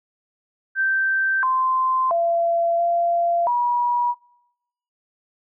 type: tone with pitch steps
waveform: sine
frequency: 1560 / 1038 / 679 / 687 / 966 Hz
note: G6 / C6 / F5 / F5 / B5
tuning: -9 / -14 / -49 / -29 / -39 cents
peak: -17 dBFS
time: 0.75-4.15 s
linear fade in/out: 50 ms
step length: 680 ms
effects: noise-tail reverb RT60 0.9 s tail -26 dB re dry